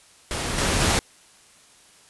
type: noise with level steps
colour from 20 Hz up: pink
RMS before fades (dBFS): -27 / -22 / -20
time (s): 0.31-0.99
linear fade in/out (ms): 0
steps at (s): 0.58 / 0.8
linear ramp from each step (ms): 2
effects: white hiss -53 dBFS RMS until 2.09 s + resampled to 24000 Hz